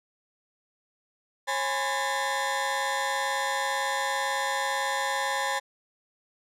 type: tone cluster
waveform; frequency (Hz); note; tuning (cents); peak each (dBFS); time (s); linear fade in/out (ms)
35% pulse; 544 / 828 / 1010 / 1787; C#5 / G#5 / B5 / A6; -33 / -5 / +39 / +26; -32 / -29 / -30 / -30; 1.47-5.6; 20
effects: low-pass 10000 Hz 12 dB/octave